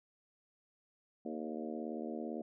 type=harmonic tone with a mistuned harmonic; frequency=77.78 Hz; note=D#2; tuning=in tune; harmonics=3 / 4 / 5 / 6 / 7 / 8 / 9; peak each=-42 / -44 / -46 / -48 / -49 / -50 / -51 dBFS; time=1.25-2.42 s; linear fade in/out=5 ms; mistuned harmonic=8; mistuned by=-18 cents; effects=none